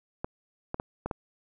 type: clicks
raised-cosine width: 1 ms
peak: -17 dBFS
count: 5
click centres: 0.245 / 0.744 / 0.799 / 1.06 / 1.112 s
effects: none